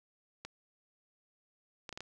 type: clicks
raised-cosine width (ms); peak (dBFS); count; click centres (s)
0.2; -25; 5; 0.45 / 1.892 / 1.927 / 1.975 / 2.006
effects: none